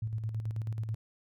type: tone with tremolo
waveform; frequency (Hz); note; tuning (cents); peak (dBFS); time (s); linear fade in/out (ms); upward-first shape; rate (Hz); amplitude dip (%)
sine; 110; A2; 0; -30; 0.02-0.95; 5; square; 9.2; 50
effects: none